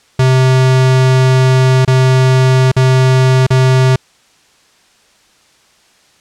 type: tone with dropouts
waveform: square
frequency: 130 Hz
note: C3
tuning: 11 cents flat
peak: -7 dBFS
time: 0.19-3.96 s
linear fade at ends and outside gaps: 5 ms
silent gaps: 1.85-1.876 / 2.717-2.764 / 3.467-3.504 s
effects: white hiss -50 dBFS RMS until 6.2 s + low-pass 7000 Hz 12 dB/octave